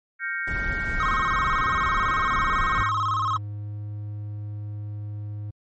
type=chord; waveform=sine; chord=G half-diminished seventh; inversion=third; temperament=equal; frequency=1396.9 / 1568 / 1864.7 / 2217 Hz; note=F6 / G6 / Bb6 / Db7; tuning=0 / 0 / 0 / 0 cents; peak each=-33 / -29 / -32 / -33 dBFS; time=0.19-2.91 s; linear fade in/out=50 ms
type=noise; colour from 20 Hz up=brown; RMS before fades=-30 dBFS; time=0.47-2.83 s; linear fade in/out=5 ms
type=tone with vibrato; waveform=triangle; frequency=1170 Hz; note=D6; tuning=7 cents flat; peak=-20 dBFS; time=1-3.37 s; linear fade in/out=2 ms; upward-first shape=square; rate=18 Hz; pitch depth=150 cents each way
type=tone with pitch glide; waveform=triangle; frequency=103.2 to 104.22 Hz; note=G#2 to G#2; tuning=-10 to +7 cents; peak=-28 dBFS; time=2.78-5.51 s; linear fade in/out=10 ms; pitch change=+17 cents; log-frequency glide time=3.36-3.82 s
effects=MP3 32 kbps